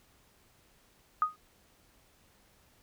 sine tone with exponential decay, 1244.5 Hz, D#6, in tune, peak -20 dBFS, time 1.22-1.36 s, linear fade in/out 1 ms, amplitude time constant 30 ms, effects pink hiss -65 dBFS RMS until 2.82 s

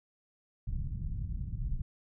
pink low-pass noise, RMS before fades -35 dBFS, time 0.67-1.82 s, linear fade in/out 2 ms, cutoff 140 Hz, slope 24 dB/octave, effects none

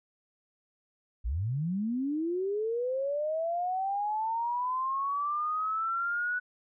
sine linear sweep, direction up, 49 to 1484 Hz, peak -28 dBFS, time 1.24-6.4 s, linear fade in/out 20 ms, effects none

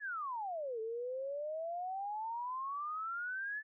sine exponential two-way sweep, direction down then up, 1754 to 436.5 to 1754 Hz, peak -37 dBFS, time 0-3.63 s, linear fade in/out 50 ms, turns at 0.8 s, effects none

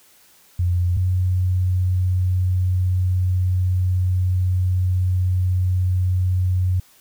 sine tone pair in turn, 88.6 / 91.62 Hz, F2 / F#2, +25 / -17 cents, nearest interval minor second, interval 58 cents, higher second, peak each -16 dBFS, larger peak neither, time 0.59-0.97 / 0.97-6.8 s, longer second, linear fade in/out 5 ms, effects white hiss -53 dBFS RMS until 7 s

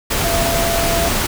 sine tone in noise, 676 Hz, E5, 43 cents sharp, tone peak -19 dBFS, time 0.24-1.09 s, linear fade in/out 10 ms, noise pink, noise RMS -18 dBFS, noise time 0.1-1.27 s, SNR -4 dB, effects none

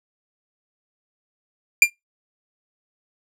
45% pulse tone with exponential decay, 2387 Hz, D7, 28 cents sharp, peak -4 dBFS, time 1.82-1.9 s, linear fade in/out 2 ms, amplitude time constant 16 ms, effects noise-tail reverb RT60 0.2 s tail -26 dB re dry + low-pass 12000 Hz 12 dB/octave

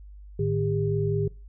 sine tone cluster, 106.2 / 151.4 / 401.7 Hz, G#2 / D#3 / G4, +39 / -47 / +42 cents, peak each -27 dBFS, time 0.39-1.28 s, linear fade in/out 5 ms, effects noise-tail reverb RT60 0.3 s tail -22 dB re dry + added 50 Hz sine -42 dBFS peak until 1.48 s

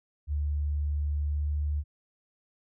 sine tone with pitch glide, 73.42 to 73.93 Hz, D2 to D2, 0 to +12 cents, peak -26 dBFS, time 0.27-1.84 s, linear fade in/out 50 ms, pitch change +12 cents, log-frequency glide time 1.26-1.5 s, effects none

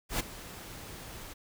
pink noise with ADSR envelope, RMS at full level -29 dBFS, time 0.09-1.34 s, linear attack 110 ms, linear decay 10 ms, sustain -16 dB, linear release 17 ms, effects none

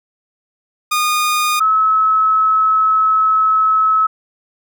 sawtooth / sine tone pair in turn, 1225 / 1293.1 Hz, D#6 / E6, -27 / -34 cents, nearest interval minor second, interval 93 cents, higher second, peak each -10 dBFS, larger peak neither, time 0.91-1.6 / 1.6-4.07 s, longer second, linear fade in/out 10 ms, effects none

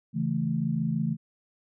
sine chord, A major, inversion first, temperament equal, 138.59 / 164.81 / 220 Hz, C#3 / E3 / A3, 0 / 0 / 0 cents, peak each -31 / -28 / -29 dBFS, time 0.13-1.17 s, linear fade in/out 50 ms, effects none

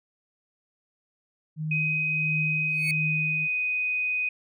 sine tone with tremolo, 155.56 Hz, D#3, in tune, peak -26 dBFS, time 1.56-3.48 s, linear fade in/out 50 ms, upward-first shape triangle, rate 1.5 Hz, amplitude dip 60%
sine tone with pitch glide, 2514 to 2497 Hz, D#7 to D#7, +17 to +6 cents, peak -24 dBFS, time 1.71-4.29 s, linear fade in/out 5 ms, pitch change -11 cents, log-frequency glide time 2.91-3.14 s
35% pulse tone with exponential growth, 2217 Hz, C#7, in tune, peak -24 dBFS, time 2.67-2.91 s, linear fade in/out 2 ms, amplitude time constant 51 ms
effects none

